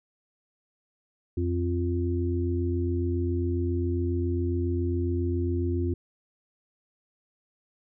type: harmonic tone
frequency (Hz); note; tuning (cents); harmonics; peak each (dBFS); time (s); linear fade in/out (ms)
87.31; F2; 0; 1 / 3 / 4; -26 / -32 / -30; 1.37-5.94; 5
effects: none